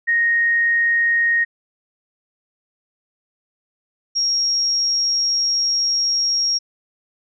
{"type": "tone pair in turn", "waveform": "sine", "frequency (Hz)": [1864.7, 5588], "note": ["A#6", "F8"], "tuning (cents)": [0, 0], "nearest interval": "octave + perfect fifth", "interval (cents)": 1900, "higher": "second", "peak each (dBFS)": [-14, -16], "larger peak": "first", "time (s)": [[0.07, 1.45], [4.15, 6.59]], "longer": "second", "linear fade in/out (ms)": 20, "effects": []}